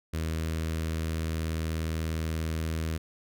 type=tone with notch filter; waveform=sawtooth; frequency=80.3 Hz; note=E2; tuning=45 cents flat; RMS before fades=-31 dBFS; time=0.13-2.98 s; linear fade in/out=10 ms; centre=820 Hz; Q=1.4; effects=none